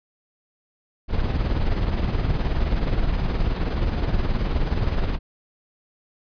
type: noise with tremolo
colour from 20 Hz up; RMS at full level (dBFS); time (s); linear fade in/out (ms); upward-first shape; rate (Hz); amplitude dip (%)
brown; -19; 1.08-5.19; 50; triangle; 19; 60
effects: resampled to 11025 Hz